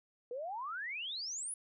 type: exponential sweep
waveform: sine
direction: up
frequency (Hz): 467.5 to 10548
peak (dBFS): -38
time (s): 0.31-1.54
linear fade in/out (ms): 2
effects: none